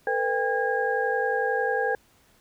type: tone cluster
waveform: sine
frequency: 451.9 / 503 / 800 / 1637 Hz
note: A4 / B4 / G5 / G#6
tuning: +46 / +32 / +35 / -25 cents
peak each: -28 dBFS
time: 0.07-1.95 s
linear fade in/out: 2 ms
effects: pink hiss -61 dBFS RMS until 2.4 s